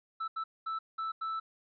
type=tone bursts at uneven times; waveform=triangle; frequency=1318.5 Hz; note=E6; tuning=in tune; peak=-31 dBFS; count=5; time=0.2-0.28 / 0.36-0.44 / 0.66-0.79 / 0.98-1.12 / 1.21-1.4 s; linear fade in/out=10 ms; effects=resampled to 11025 Hz + 12-bit